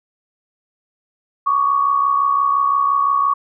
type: tone pair together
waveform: sine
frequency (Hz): 1118 / 1183.8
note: C#6 / D6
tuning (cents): +14 / +13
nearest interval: minor second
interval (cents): 99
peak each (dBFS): -14 / -21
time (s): 1.46-3.34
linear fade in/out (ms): 10
effects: none